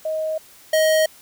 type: tone pair in turn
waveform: sine / square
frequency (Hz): 629 / 629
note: D#5 / D#5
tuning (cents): +19 / +19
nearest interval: unison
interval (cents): 0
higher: neither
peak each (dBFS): -21 / -15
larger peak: second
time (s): 0.05-0.38 / 0.73-1.06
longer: neither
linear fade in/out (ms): 5
effects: white hiss -48 dBFS RMS until 1.21 s